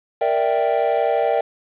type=chord; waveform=triangle; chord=E half-diminished seventh; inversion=second; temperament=equal; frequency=466.2 / 587.3 / 659.3 / 784 Hz; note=Bb4 / D5 / E5 / G5; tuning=0 / 0 / 0 / 0 cents; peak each=-20 dBFS; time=0.21-1.41 s; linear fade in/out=5 ms; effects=resampled to 8000 Hz + 7-bit